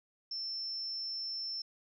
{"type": "tone", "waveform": "sine", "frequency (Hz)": 5350, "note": "E8", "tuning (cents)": 25, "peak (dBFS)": -36, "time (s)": [0.31, 1.62], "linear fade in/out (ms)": 5, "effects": []}